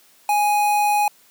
square tone with notch filter, 830.6 Hz, G#5, in tune, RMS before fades -18 dBFS, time 0.29-1.08 s, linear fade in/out 2 ms, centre 4800 Hz, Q 1.4, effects white hiss -54 dBFS RMS until 1.3 s + high-pass 150 Hz 12 dB/octave

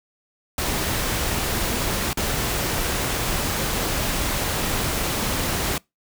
pink noise with dropouts, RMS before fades -24 dBFS, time 0.58-5.78 s, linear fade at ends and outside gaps 2 ms, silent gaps 2.131-2.172 s, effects noise-tail reverb RT60 0.2 s tail -25 dB re dry

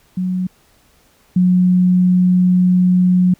sine tone pair in turn, 183.6 / 181.49 Hz, F#3 / F#3, -13 / -33 cents, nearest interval unison, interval 20 cents, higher first, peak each -16 / -9 dBFS, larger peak second, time 0.17-0.47 / 1.36-3.34 s, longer second, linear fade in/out 5 ms, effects pink hiss -54 dBFS RMS until 3.39 s

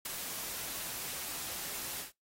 white noise with ADSR envelope, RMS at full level -36 dBFS, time 0.05-2.12 s, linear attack 6 ms, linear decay 19 ms, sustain -4 dB, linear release 130 ms, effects noise-tail reverb RT60 0.2 s tail -25 dB re dry + AAC 48 kbps

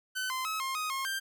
sawtooth tone with pitch steps, 1516 / 1036 / 1285 / 1063 / 1251 / 1074 / 1579 Hz, F#6 / C6 / E6 / C6 / D#6 / C6 / G6, +42 / -17 / -45 / +27 / +9 / +45 / +12 cents, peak -28 dBFS, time 0.15-1.2 s, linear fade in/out 20 ms, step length 150 ms, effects none

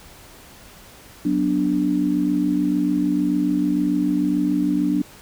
sine chord, B minor, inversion second, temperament equal, 185 / 246.9 / 293.7 Hz, F#3 / B3 / D4, 0 / 0 / 0 cents, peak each -24 / -24 / -19 dBFS, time 1.25-5.02 s, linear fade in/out 5 ms, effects pink hiss -45 dBFS RMS until 5.21 s

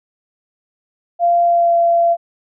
sine tone with pitch glide, 691 to 682.3 Hz, F5 to F5, -19 to -41 cents, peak -10 dBFS, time 1.19-2.17 s, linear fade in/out 50 ms, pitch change -22 cents, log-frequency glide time 1.44-1.76 s, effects none

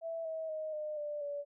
sine tone with pitch steps, 659.3 / 641.6 / 624.5 / 607.7 / 591.5 / 575.6 Hz, E5 / E5 / D#5 / D#5 / D5 / D5, 0 / -47 / +6 / -41 / +12 / -35 cents, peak -36 dBFS, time 0.01-1.45 s, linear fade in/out 50 ms, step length 240 ms, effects none

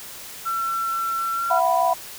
sine tone with pitch glide, 1348 to 1369.2 Hz, E6 to F6, +38 to -35 cents, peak -22 dBFS, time 0.45-1.6 s, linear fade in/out 20 ms, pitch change +27 cents, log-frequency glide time 1.34-1.42 s
sine chord, E suspended second, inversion none, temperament equal with one note detuned, 674.3 / 740 / 987.8 Hz, E5 / F#5 / B5, +39 / 0 / 0 cents, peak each -21 dBFS, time 1.5-1.94 s, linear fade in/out 10 ms
effects white hiss -38 dBFS RMS until 2.18 s

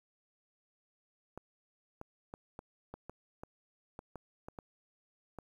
clicks, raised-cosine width 1 ms, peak -30 dBFS, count 12, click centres 1.376 / 2.014 / 2.339 / 2.591 / 2.94 / 3.096 / 3.435 / 3.991 / 4.157 / 4.485 / 4.588 / 5.387 s, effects 10-bit

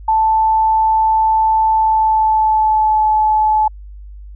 sine tone with pitch glide, 880 to 861.9 Hz, A5 to A5, 0 to -36 cents, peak -10 dBFS, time 0.08-3.68 s, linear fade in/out 5 ms, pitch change -36 cents, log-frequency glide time 1.73-3.05 s, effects added 50 Hz sine -31 dBFS peak until 4.35 s

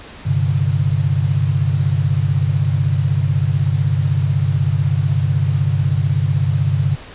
sine chord, G suspended fourth, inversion none, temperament equal, 98 / 130.81 / 146.83 Hz, G2 / C3 / D3, 0 / 0 / 0 cents, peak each -18 dBFS, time 0.25-6.96 s, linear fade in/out 20 ms, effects pink hiss -37 dBFS RMS until 7.14 s + resampled to 8000 Hz

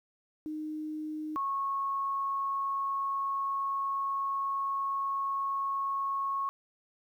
sine tone pair in turn, 308.1 / 1097.9 Hz, D#4 / C#6, -17 / -17 cents, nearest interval octave + minor seventh, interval 2200 cents, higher second, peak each -34 / -29 dBFS, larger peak second, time 0.46-1.36 / 1.36-6.49 s, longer second, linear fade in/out 0 ms, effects 11-bit

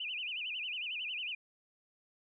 sine tone with vibrato, 2715 Hz, F7, 50 cents flat, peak -36 dBFS, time 0-1.35 s, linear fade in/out 5 ms, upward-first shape sine, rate 11 Hz, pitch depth 210 cents each way, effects none

